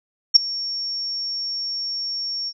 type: tone with ADSR envelope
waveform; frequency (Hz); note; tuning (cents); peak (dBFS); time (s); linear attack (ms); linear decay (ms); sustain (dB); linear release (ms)
sine; 5500; F8; -27; -3; 0.34-2.53; 22; 7; -21; 52
effects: none